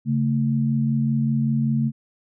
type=tone pair together; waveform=sine; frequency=138.59 / 223.8 Hz; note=C#3 / A3; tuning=0 / +30 cents; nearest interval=minor sixth; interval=830 cents; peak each=-21 dBFS; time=0.05-1.92 s; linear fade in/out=50 ms; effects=none